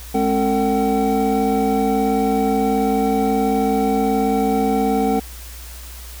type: tone cluster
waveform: triangle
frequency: 210.1 / 268.7 / 449.6 / 761 Hz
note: G#3 / C4 / A4 / F#5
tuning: +20 / +46 / +37 / +48 cents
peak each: -19 dBFS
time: 0.14-5.2 s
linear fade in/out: 10 ms
effects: added 60 Hz sine -34 dBFS peak until 6.2 s + white hiss -39 dBFS RMS until 6.2 s